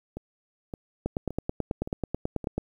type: two click trains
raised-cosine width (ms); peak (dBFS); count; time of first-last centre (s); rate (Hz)
2; -14 / -22; 15 / 5; 1.06-2.58 / 0.17-2.443; 9.21 / 1.76
effects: 9-bit